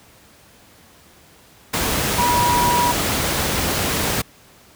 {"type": "tone in noise", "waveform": "sine", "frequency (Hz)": 968, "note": "B5", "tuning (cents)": -35, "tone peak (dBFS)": -16, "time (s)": [2.18, 2.92], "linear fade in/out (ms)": 10, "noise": "pink", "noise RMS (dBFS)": -20, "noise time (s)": [1.73, 4.22], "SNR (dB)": 1, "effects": ["pink hiss -49 dBFS RMS until 4.75 s", "high-pass 60 Hz 12 dB/octave"]}